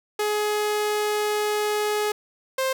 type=tone pair in turn; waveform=sawtooth; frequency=420.4 / 526.6 Hz; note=G#4 / C5; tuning=+21 / +11 cents; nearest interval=major third; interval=390 cents; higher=second; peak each=-18 dBFS; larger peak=neither; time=0.19-2.12 / 2.58-2.73 s; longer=first; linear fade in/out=5 ms; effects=none